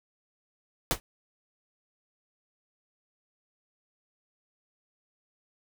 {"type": "noise with exponential decay", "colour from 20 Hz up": "pink", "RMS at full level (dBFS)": -20, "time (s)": [0.91, 1], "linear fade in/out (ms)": 0, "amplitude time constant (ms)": 19, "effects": []}